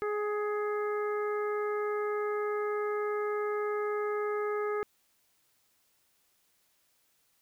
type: harmonic tone with a mistuned harmonic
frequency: 418.3 Hz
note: G#4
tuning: 12 cents sharp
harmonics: 1 / 2 / 3 / 4 / 5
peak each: -30 / -43 / -37 / -44 / -46 dBFS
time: 0.02-4.83 s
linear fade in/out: 0 ms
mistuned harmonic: 2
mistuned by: -16 cents
effects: white hiss -71 dBFS RMS until 7.41 s